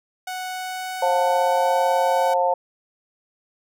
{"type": "tone with pitch glide", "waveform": "sawtooth", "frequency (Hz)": [740, 751.2], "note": ["F#5", "F#5"], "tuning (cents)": [0, 26], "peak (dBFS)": -24, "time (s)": [0.27, 2.34], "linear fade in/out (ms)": 5, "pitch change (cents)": 26, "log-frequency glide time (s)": [0.48, 1.74]}
{"type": "harmonic tone", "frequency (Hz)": 178, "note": "F3", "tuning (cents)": 33, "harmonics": [3, 4, 5], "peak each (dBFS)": [-21, -22, -21], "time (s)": [1.02, 2.54], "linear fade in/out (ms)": 5}
{"effects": []}